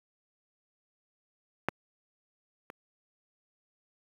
clicks, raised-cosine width 0.5 ms, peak -11 / -27 dBFS, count 2, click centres 1.686 / 2.701 s, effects high-pass 100 Hz 12 dB/octave + 8-bit

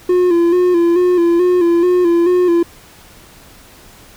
triangle tone with vibrato, 350.3 Hz, F4, 5 cents sharp, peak -7 dBFS, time 0.09-2.63 s, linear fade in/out 5 ms, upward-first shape square, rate 2.3 Hz, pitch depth 47 cents each way, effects pink hiss -42 dBFS RMS until 4.16 s

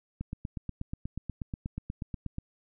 click train, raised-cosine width 5 ms, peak -22 dBFS, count 19, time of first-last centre 0.21-2.384 s, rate 8.28 Hz, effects none

